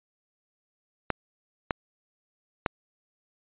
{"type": "clicks", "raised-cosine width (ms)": 0.5, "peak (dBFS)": -9, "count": 3, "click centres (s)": [1.103, 1.708, 2.662], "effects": ["resampled to 8000 Hz"]}